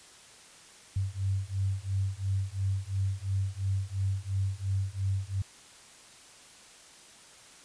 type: beating tone pair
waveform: sine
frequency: 95.6 / 98.5 Hz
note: G2 / G2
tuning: -43 / +9 cents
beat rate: 2.9 Hz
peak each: -31 dBFS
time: 0.96-5.42 s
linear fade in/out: 5 ms
effects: white hiss -53 dBFS RMS until 7.64 s + resampled to 22050 Hz